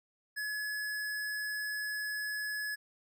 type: tone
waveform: square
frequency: 1699 Hz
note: G#6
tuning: 39 cents sharp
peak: -35 dBFS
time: 0.36-2.76 s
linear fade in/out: 20 ms
effects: none